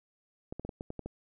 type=clicks; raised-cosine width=2 ms; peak=-25 dBFS; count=8; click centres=0.525 / 0.596 / 0.65 / 0.692 / 0.809 / 0.904 / 0.993 / 1.06 s; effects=none